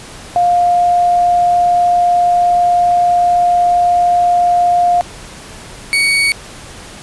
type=tone pair in turn; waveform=sine / 35% pulse; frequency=705 / 2238 Hz; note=F5 / C#7; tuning=+16 / +16 cents; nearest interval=octave + minor sixth; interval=2000 cents; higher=second; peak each=-8 dBFS; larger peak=neither; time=0.36-5.01 / 5.93-6.32 s; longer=first; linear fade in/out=0 ms; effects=pink hiss -33 dBFS RMS until 7.02 s + resampled to 24000 Hz